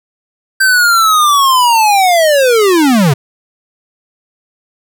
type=linear sweep; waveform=square; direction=down; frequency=1567 to 125.5 Hz; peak=-7 dBFS; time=0.6-3.14 s; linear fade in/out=10 ms; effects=none